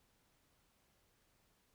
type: silence
effects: pink hiss -75 dBFS RMS until 1.74 s